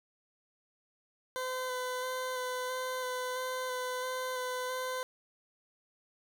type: tone with vibrato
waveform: 20% pulse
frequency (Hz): 508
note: B4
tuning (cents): +49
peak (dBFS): -29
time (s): 1.36-5.03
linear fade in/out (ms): 0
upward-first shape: square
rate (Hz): 1.5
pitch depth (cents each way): 13
effects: none